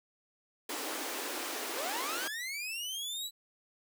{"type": "high-pass noise", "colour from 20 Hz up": "pink", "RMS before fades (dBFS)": -38, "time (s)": [0.69, 2.28], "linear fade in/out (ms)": 5, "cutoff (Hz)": 270, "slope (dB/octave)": 48}
{"type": "linear sweep", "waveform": "sawtooth", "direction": "up", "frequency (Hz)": [399.8, 3988], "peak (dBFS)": -33, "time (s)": [1.73, 3.31], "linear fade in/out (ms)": 50}
{"effects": []}